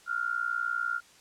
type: tone with amplitude modulation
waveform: sine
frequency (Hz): 1404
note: F6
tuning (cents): +9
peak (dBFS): -24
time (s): 0.06-1.01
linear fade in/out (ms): 50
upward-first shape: sine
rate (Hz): 60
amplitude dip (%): 90
effects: white hiss -57 dBFS RMS until 1.2 s + low-pass 8000 Hz 12 dB/octave